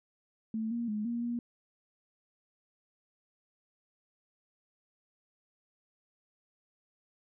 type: tone with pitch steps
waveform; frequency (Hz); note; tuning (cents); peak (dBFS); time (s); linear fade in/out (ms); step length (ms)
sine; 221.2 / 235.4 / 211.4 / 236 / 238.1; A3 / A#3 / G#3 / A#3 / A#3; +9 / +17 / +31 / +22 / +37; -31; 0.54-1.39; 2; 170
effects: none